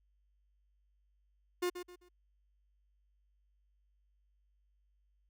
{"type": "tone with echo", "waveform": "45% pulse", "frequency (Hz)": 356.7, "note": "F4", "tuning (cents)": 37, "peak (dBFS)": -31, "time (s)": [1.62, 1.7], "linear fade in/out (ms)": 10, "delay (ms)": 130, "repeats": 3, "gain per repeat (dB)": -10, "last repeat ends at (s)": 2.09, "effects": ["added 50 Hz sine -70 dBFS peak until 5.29 s"]}